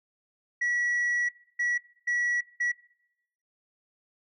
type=tone bursts at uneven times; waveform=sine; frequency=1934 Hz; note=B6; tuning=37 cents flat; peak=-22 dBFS; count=4; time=0.61-1.29 / 1.59-1.78 / 2.07-2.41 / 2.6-2.72 s; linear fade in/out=10 ms; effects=noise-tail reverb RT60 0.8 s tail -22 dB re dry + tanh soft clip ceiling -23 dBFS